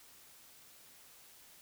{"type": "silence", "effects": ["white hiss -59 dBFS RMS until 1.61 s"]}